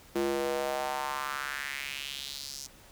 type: tone with high-pass filter sweep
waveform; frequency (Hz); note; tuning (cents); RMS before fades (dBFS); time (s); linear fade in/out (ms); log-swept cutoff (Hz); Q
square; 69.3; C#2; 0; -34; 0.15-2.67; 10; 320 to 5900; 3
effects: pink hiss -55 dBFS RMS until 2.91 s